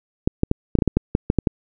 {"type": "clicks", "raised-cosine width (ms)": 3, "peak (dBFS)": -3, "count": 12, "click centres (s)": [0.275, 0.434, 0.514, 0.753, 0.788, 0.822, 0.877, 0.97, 1.151, 1.301, 1.387, 1.472], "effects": []}